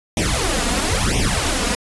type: noise with flanger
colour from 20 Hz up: pink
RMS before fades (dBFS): -19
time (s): 0.17-1.75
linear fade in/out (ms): 2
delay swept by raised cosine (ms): 0.33 to 4.23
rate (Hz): 1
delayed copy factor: +0.95
effects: resampled to 24000 Hz

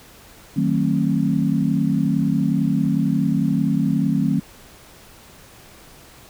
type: chord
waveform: sine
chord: D# diminished seventh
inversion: none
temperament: just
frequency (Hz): 155.56 / 186.68 / 224 / 268.8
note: D#3 / F#3 / A3 / C4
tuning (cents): 0 / +16 / +31 / +47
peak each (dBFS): -22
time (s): 0.56-4.4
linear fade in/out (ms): 10
effects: pink hiss -46 dBFS RMS until 6.29 s

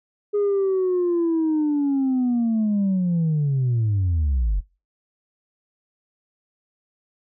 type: linear sweep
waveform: sine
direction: down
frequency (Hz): 415.3 to 43.65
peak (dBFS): -16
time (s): 0.33-4.61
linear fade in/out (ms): 20
effects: noise-tail reverb RT60 0.3 s tail -24 dB re dry + tanh soft clip ceiling -16 dBFS

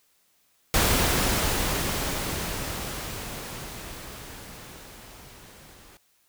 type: noise with level ramp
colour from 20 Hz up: pink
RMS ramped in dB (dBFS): -21 to -51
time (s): 0.74-5.97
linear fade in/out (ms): 0
effects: white hiss -66 dBFS RMS until 6.28 s

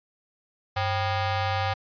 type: ring-modulated tone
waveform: sawtooth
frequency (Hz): 440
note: A4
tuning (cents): 0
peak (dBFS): -17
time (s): 0.76-1.74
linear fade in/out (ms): 10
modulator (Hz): 343
effects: resampled to 11025 Hz

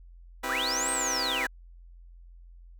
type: chord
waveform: 10% pulse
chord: C major seventh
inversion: none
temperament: just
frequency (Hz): 261.6 / 327 / 392.4 / 490.5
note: C4 / E4 / G4 / B4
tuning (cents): 0 / -14 / +2 / -12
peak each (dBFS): -28 / -29 / -32 / -28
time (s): 0.43-1.47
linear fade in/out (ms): 10
type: linear two-way sweep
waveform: sine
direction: up then down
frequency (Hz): 1046.5 to 8480 to 1532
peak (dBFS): -28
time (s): 0.49-1.47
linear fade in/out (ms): 5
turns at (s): 0.91
effects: added 43 Hz sine -47 dBFS peak until 2.79 s

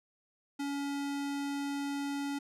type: tone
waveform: square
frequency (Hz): 282.2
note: C#4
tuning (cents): +31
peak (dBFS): -34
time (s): 0.59-2.39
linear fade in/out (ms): 10
effects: low-pass 11000 Hz 12 dB/octave

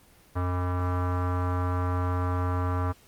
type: tone with low-pass filter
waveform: square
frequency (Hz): 90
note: F#2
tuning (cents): -47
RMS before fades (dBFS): -27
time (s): 0.35-2.93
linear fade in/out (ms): 20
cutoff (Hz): 1200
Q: 3.8
effects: pink hiss -57 dBFS RMS until 3.07 s + Opus 24 kbps

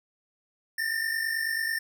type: tone pair together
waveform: square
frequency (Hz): 1789 / 1838.2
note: A6 / A#6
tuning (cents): +28 / -25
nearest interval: unison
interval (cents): 47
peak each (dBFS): -29 / -33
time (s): 0.78-1.79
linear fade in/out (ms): 5
effects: none

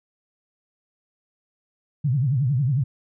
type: tone with vibrato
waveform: sine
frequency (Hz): 133.4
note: C3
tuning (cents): +34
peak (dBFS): -18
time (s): 2.04-2.84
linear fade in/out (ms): 10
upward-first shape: triangle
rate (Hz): 11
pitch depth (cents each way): 260
effects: none

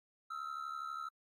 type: ring-modulated tone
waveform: triangle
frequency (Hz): 1318.5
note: E6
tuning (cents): 0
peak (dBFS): -35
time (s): 0.3-1.09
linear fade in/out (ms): 10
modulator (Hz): 36.1
effects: AAC 48 kbps

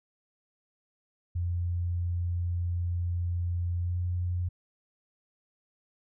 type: tone with pitch glide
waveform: sine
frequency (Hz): 87.31 to 88.84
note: F2 to F2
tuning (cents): 0 to +30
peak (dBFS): -27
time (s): 1.35-4.49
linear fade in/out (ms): 10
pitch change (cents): +30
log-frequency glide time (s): 3.8-3.97
effects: none

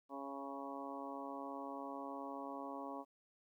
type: harmonic tone with a mistuned harmonic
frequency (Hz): 138.59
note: C#3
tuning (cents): 0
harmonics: 2 / 3 / 4 / 5 / 6 / 7 / 8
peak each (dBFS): -48 / -54 / -51 / -52 / -52 / -51 / -51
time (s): 0.09-3.05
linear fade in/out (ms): 50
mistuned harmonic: 5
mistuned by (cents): -19
effects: 13-bit

